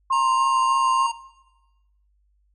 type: tone with vibrato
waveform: sine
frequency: 1058 Hz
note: C6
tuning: 19 cents sharp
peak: -18 dBFS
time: 0.1-1.07 s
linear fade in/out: 10 ms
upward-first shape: sine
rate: 3.4 Hz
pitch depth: 21 cents each way
type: harmonic tone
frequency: 932 Hz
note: A#5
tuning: 1 cent flat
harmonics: 1 / 3 / 5 / 7 / 9 / 10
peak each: -23 / -32 / -40 / -41 / -45 / -46 dBFS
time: 0.12-1.12 s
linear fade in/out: 10 ms
effects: noise-tail reverb RT60 1.0 s tail -17 dB re dry + added 50 Hz sine -61 dBFS peak until 2.54 s